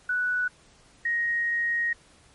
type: tone pair in turn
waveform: sine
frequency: 1480 / 1876.2 Hz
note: F#6 / A#6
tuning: 0 / +11 cents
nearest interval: major third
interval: 411 cents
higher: second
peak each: -23 dBFS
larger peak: neither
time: 0.09-0.48 / 1.05-1.93 s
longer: second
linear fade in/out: 5 ms
effects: pink hiss -57 dBFS RMS until 2.34 s + MP3 48 kbps